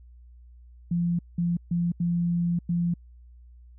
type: tone bursts at uneven times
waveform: sine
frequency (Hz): 172.4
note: F3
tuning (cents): -22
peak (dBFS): -22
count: 5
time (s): 0.91-1.19 / 1.38-1.57 / 1.71-1.92 / 2-2.59 / 2.69-2.94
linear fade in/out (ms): 5
effects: added 60 Hz sine -47 dBFS peak until 3.78 s